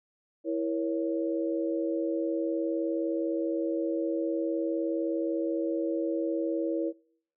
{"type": "chord", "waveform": "sine", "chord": "A# diminished", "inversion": "second", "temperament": "equal with one note detuned", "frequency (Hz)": [329.6, 474.9, 554.4], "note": ["E4", "A#4", "C#5"], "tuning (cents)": [0, 32, 0], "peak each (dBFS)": [-29, -34, -33], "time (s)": [0.44, 6.93], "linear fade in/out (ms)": 50, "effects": ["noise-tail reverb RT60 0.6 s tail -24 dB re dry"]}